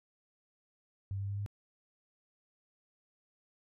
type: tone with pitch steps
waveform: sine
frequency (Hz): 98 / 99.2 / 100.41 / 101.63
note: G2 / G2 / G2 / G#2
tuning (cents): 0 / +21 / +42 / -37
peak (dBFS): -34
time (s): 1.11-1.462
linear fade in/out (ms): 0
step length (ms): 88
effects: none